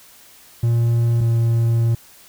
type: tone pair in turn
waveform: triangle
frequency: 117.2 / 115.79 Hz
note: A#2 / A#2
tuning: +10 / -11 cents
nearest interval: unison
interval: 21 cents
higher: first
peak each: -12 dBFS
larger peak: neither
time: 0.63-1.21 / 1.21-1.95 s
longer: second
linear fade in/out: 5 ms
effects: white hiss -47 dBFS RMS until 2.28 s